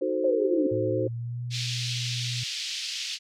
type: chord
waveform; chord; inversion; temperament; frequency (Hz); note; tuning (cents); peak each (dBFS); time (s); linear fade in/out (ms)
sine; D# diminished seventh; none; equal; 311.1 / 370 / 440 / 523.3; D#4 / F#4 / A4 / C5; 0 / 0 / 0 / 0; -31 / -29 / -33 / -28; 0.01-1.08; 10
type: exponential sweep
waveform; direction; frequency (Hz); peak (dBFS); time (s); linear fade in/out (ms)
sine; down; 554.4 to 277.2; -23; 0.24-0.67; 5
type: tone with pitch glide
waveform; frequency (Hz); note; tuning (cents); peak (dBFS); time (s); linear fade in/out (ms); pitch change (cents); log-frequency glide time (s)
sine; 112.6 to 121.38; A2 to B2; +40 to -30; -30; 0.71-2.44; 10; +130; 0.87-1.42
type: band-pass noise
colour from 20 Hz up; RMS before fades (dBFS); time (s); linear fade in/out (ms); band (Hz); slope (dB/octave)
white; -33; 1.5-3.19; 50; 2600 to 5200; 24
effects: none